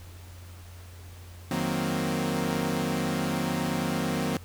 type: chord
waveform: sawtooth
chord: C half-diminished seventh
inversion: first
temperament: equal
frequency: 155.56 / 185 / 233.1 / 261.6 Hz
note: Eb3 / Gb3 / Bb3 / C4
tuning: 0 / 0 / 0 / 0 cents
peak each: -28 dBFS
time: 1.51-4.37 s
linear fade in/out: 2 ms
effects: added 88 Hz sine -43 dBFS peak until 4.44 s + pink hiss -52 dBFS RMS until 4.44 s